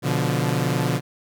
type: chord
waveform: sawtooth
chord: B diminished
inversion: none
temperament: equal with one note detuned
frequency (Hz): 123.47 / 144.98 / 174.61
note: B2 / D3 / F3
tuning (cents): 0 / -22 / 0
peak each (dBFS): -20 / -20 / -22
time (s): 0.02-1.01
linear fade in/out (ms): 50
effects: none